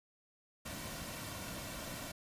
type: noise with comb filter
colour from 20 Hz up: pink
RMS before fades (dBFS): -44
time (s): 0.65-2.12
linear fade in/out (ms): 10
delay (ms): 2.4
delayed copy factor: -0.55
effects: resampled to 32000 Hz